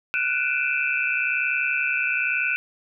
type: tone cluster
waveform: sine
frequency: 1433 / 1494 / 2364 / 2514 / 2645 Hz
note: F6 / F#6 / D7 / D#7 / E7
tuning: +44 / +16 / +11 / +17 / +5 cents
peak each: -34 / -26 / -27 / -29 / -26 dBFS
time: 0.14-2.56 s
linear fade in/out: 0 ms
effects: none